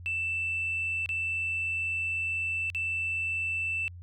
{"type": "tone with dropouts", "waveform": "sine", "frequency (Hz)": 2658, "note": "E7", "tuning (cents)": 14, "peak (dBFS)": -27, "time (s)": [0.06, 3.88], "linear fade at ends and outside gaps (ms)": 0, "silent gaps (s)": [[1.06, 1.091], [2.701, 2.748]], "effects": ["tanh soft clip ceiling -24 dBFS", "added 88 Hz sine -42 dBFS peak until 4.02 s"]}